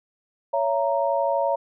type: chord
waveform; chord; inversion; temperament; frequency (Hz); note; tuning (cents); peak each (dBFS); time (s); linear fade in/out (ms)
sine; A# diminished; first; just; 559.4 / 671.3 / 932.3; C#5 / E5 / A#5; +16 / +31 / 0; -23 / -25 / -25; 0.53-1.56; 10
effects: none